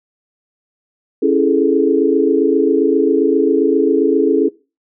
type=chord; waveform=sine; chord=A major seventh; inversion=first; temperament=just; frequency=275 / 330 / 412.5 / 440 Hz; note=C#4 / E4 / G#4 / A4; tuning=-14 / +2 / -12 / 0 cents; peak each=-16 dBFS; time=1.22-4.49 s; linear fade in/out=10 ms; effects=noise-tail reverb RT60 0.3 s tail -21 dB re dry